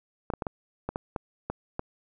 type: clicks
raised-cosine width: 1 ms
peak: -16 dBFS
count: 9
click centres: 0.302 / 0.337 / 0.422 / 0.468 / 0.89 / 0.959 / 1.162 / 1.5 / 1.794 s
effects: none